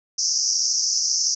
pink band-pass noise, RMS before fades -22 dBFS, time 0.18-1.35 s, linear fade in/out 10 ms, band 5100 to 6300 Hz, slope 96 dB/octave, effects none

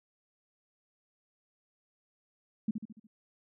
sine tone with echo, 217.1 Hz, A3, 23 cents flat, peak -26 dBFS, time 2.68-2.71 s, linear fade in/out 5 ms, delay 72 ms, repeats 5, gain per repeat -6 dB, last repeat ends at 3.07 s, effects none

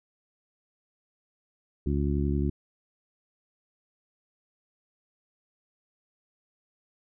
harmonic tone, 71.2 Hz, C#2, 47 cents sharp, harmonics 1 / 2 / 3 / 4 / 5, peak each -27 / -30 / -32 / -33 / -34 dBFS, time 1.86-2.5 s, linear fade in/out 5 ms, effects none

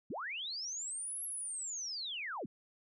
sine linear two-way sweep, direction up then down, 135.2 to 11340 to 135.2 Hz, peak -38 dBFS, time 0.1-2.46 s, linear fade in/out 5 ms, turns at 1.24 s, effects none

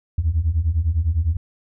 sine beating tone pair, 75 / 84.9 Hz, D2 / F2, +37 / -48 cents, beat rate 9.9 Hz, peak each -20 / -18 dBFS, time 0.18-1.37 s, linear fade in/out 5 ms, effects tanh soft clip ceiling -11 dBFS

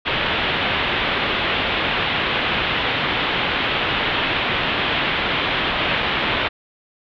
white low-pass noise, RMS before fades -21 dBFS, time 0.05-6.49 s, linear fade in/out 20 ms, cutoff 3500 Hz, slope 48 dB/octave, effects none

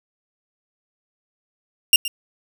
sawtooth tone with echo, 2794 Hz, F7, in tune, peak -5 dBFS, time 1.93-1.96 s, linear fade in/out 2 ms, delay 120 ms, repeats 1, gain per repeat -15 dB, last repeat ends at 2.08 s, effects none

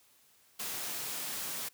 white high-pass noise, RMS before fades -38 dBFS, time 0.59-1.69 s, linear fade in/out 10 ms, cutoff 100 Hz, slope 48 dB/octave, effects white hiss -65 dBFS RMS until 1.73 s + high-pass 60 Hz 12 dB/octave

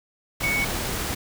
sine tone in noise, 2226 Hz, C#7, 7 cents sharp, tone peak -22 dBFS, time 0.43-0.65 s, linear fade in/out 10 ms, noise pink, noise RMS -28 dBFS, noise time 0.4-1.15 s, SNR +3 dB, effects none

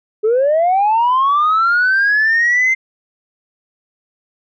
sine linear sweep, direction up, 415.3 to 2093 Hz, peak -9 dBFS, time 0.23-2.75 s, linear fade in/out 20 ms, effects tanh soft clip ceiling -8 dBFS

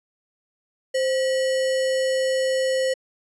sine tone with sample-and-hold, 523.3 Hz, C5, in tune, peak -19 dBFS, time 0.94-2.94 s, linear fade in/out 10 ms, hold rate 2450 Hz, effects resampled to 22050 Hz

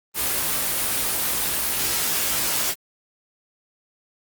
white noise with comb filter, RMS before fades -23 dBFS, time 0.14-2.75 s, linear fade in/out 50 ms, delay 18 ms, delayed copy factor +0.7, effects Opus 24 kbps

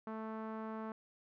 sawtooth tone with low-pass filter, 220 Hz, A3, in tune, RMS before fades -43 dBFS, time 0.07-0.92 s, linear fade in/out 2 ms, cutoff 1200 Hz, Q 2, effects none

